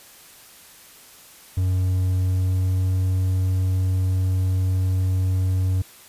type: tone with pitch glide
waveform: triangle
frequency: 92.5 to 93.2 Hz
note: F#2 to F#2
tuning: 0 to +13 cents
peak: -16 dBFS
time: 1.57-5.82 s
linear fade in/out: 5 ms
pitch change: +13 cents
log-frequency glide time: 2.22-2.88 s
effects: white hiss -47 dBFS RMS until 6.08 s + resampled to 32000 Hz